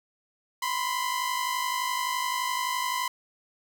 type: tone pair together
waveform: sawtooth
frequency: 987.8 / 1039.5 Hz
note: B5 / C6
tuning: 0 / -12 cents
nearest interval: minor second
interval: 88 cents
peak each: -26 dBFS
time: 0.62-3.08 s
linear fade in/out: 5 ms
effects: 10-bit

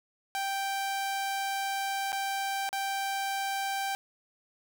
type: tone with dropouts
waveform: sawtooth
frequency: 784 Hz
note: G5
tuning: in tune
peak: -26 dBFS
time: 0.35-3.95 s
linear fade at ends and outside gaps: 0 ms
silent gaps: 2.12-2.128 / 2.691-2.729 s
effects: none

